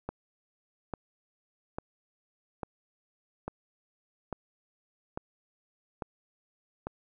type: click train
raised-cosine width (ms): 1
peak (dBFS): -20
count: 9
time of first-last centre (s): 0.09-6.87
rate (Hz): 1.18
effects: none